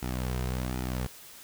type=tone with flanger; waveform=sawtooth; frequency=62.9 Hz; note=B1; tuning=32 cents sharp; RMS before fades=-32 dBFS; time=0.02-1.07 s; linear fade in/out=10 ms; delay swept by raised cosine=1.8 to 3.6 ms; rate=1.3 Hz; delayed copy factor=-0.55; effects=white hiss -49 dBFS RMS until 1.43 s